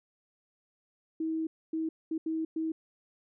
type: tone bursts at uneven times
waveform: sine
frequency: 320.7 Hz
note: E4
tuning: 48 cents flat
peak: -29 dBFS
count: 5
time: 1.2-1.47 / 1.73-1.89 / 2.11-2.18 / 2.26-2.45 / 2.56-2.72 s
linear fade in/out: 5 ms
effects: none